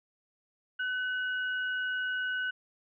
sine tone pair together, 1506.3 / 2900 Hz, F#6 / F#7, +31 / -35 cents, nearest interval major seventh, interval 1134 cents, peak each -30 / -40 dBFS, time 0.79-2.51 s, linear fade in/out 10 ms, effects none

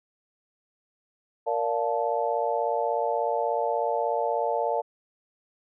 sine chord, Bb major seventh, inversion none, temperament just, 466.2 / 582.7 / 699.2 / 874.1 Hz, Bb4 / D5 / F5 / A5, 0 / -14 / +2 / -12 cents, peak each -29 dBFS, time 1.46-4.82 s, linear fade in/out 20 ms, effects none

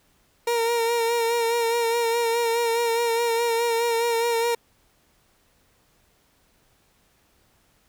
30% pulse tone with vibrato, 465.5 Hz, A#4, 2 cents flat, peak -18 dBFS, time 0.47-4.55 s, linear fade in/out 5 ms, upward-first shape sine, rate 4.8 Hz, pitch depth 34 cents each way, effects pink hiss -63 dBFS RMS until 7.88 s

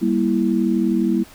sine chord, E diminished, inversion first, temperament just, 197.78 / 237.3 / 329.6 Hz, G3 / Bb3 / E4, +16 / +31 / 0 cents, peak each -20 dBFS, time 0.01-1.24 s, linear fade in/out 20 ms, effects pink hiss -45 dBFS RMS until 1.34 s

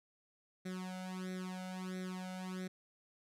sawtooth tone with flanger, 185 Hz, F#3, in tune, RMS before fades -43 dBFS, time 0.65-2.68 s, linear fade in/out 10 ms, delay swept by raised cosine 0.51 to 1.4 ms, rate 1.5 Hz, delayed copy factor +1, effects low-pass 11000 Hz 12 dB/octave

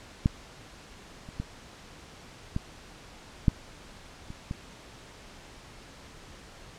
clicks, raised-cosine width 5 ms, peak -9 / -30 / -19 / -16 / -7 / -27 / -20 dBFS, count 7, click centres 0.259 / 1.289 / 1.4 / 2.564 / 3.482 / 4.304 / 4.511 s, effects pink hiss -49 dBFS RMS until 6.78 s + low-pass 7000 Hz 12 dB/octave

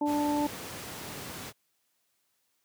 harmonic tone, 293.7 Hz, D4, in tune, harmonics 1 / 2 / 3, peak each -27 / -35 / -31 dBFS, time 0.01-0.47 s, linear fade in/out 5 ms
pink noise, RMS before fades -40 dBFS, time 0.05-1.53 s, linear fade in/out 50 ms
effects white hiss -75 dBFS RMS until 2.64 s + high-pass 100 Hz 12 dB/octave

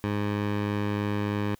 15% pulse tone with low-pass filter, 103.2 Hz, G#2, 10 cents flat, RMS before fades -28 dBFS, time 0.04-1.55 s, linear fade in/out 0 ms, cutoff 2800 Hz, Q 0.85, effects white hiss -61 dBFS RMS until 1.59 s

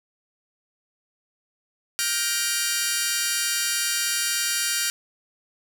10% pulse chord, G minor seventh, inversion third, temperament just, 1411.2 / 1568 / 1881.6 / 2352 Hz, F6 / G6 / Bb6 / D7, +18 / 0 / +16 / +2 cents, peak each -21 dBFS, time 1.99-4.9 s, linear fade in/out 0 ms, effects none

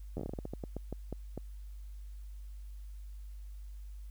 slowing click train, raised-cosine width 2 ms, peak -25 dBFS, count 16, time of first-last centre 0.17-1.377 s, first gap 11 ms, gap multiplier 1.25, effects added 50 Hz sine -43 dBFS peak until 4.1 s + white hiss -69 dBFS RMS until 4.1 s

